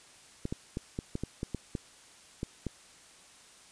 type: clicks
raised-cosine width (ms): 3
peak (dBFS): -20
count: 11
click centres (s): 0.454 / 0.525 / 0.771 / 0.989 / 1.154 / 1.236 / 1.431 / 1.547 / 1.752 / 2.431 / 2.667
effects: white hiss -56 dBFS RMS until 3.71 s + resampled to 22050 Hz